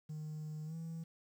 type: tone with pitch glide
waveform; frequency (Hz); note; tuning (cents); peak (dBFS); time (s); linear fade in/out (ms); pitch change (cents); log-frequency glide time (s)
triangle; 153.7 to 163.78; D#3 to E3; -21 to -11; -38; 0.09-1.04; 10; +110; 0.65-0.75
effects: tanh soft clip ceiling -36 dBFS + 11-bit